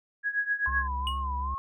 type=tone with tremolo; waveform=sine; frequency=1661.2 Hz; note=G#6; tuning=in tune; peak=-22 dBFS; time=0.23-0.88 s; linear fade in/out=50 ms; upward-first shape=triangle; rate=7.8 Hz; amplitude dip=90%
type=tone with vibrato; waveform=sine; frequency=1032 Hz; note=C6; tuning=24 cents flat; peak=-31 dBFS; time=0.66-1.58 s; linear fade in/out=0 ms; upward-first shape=sine; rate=2.5 Hz; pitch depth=91 cents each way
type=tone with pitch glide; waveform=triangle; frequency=67.1 to 67.96 Hz; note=C2 to C#2; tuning=+44 to -34 cents; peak=-29 dBFS; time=0.67-1.55 s; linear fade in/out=10 ms; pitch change=+22 cents; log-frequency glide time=0.95-1.18 s
type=tone with exponential decay; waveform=triangle; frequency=2900 Hz; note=F#7; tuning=35 cents flat; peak=-25 dBFS; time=1.07-1.24 s; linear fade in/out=1 ms; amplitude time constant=35 ms
effects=none